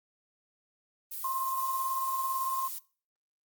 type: noise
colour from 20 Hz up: violet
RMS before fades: -38 dBFS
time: 1.11-2.79 s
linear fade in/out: 10 ms
type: tone with tremolo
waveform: sine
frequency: 1057 Hz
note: C6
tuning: 17 cents sharp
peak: -28 dBFS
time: 1.24-2.68 s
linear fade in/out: 5 ms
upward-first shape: sine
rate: 18 Hz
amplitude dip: 35%
effects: noise-tail reverb RT60 0.4 s tail -22 dB re dry + Opus 24 kbps